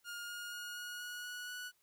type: tone with pitch steps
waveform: sawtooth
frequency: 1419 / 1428 / 1437.1 / 1446.3 / 1455.5 / 1464.8 / 1474.1 Hz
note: F6 / F6 / F6 / F#6 / F#6 / F#6 / F#6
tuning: +27 / +38 / +49 / -40 / -29 / -18 / -7 cents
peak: -39 dBFS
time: 0.04-1.72 s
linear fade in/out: 50 ms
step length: 240 ms
effects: white hiss -75 dBFS RMS until 1.82 s